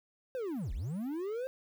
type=linear two-way sweep; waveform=triangle; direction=down then up; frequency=535 to 32.7 to 535 Hz; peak=-32 dBFS; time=0.35-1.47 s; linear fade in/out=0 ms; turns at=0.73 s; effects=10-bit